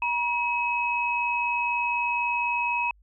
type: tone pair together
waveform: sine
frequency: 958 / 2558 Hz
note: A#5 / D#7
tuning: +47 / +47 cents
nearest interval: octave + perfect fourth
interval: 1700 cents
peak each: -26 dBFS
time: 0.02-2.91 s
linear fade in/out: 2 ms
effects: added 50 Hz sine -55 dBFS peak until 3.02 s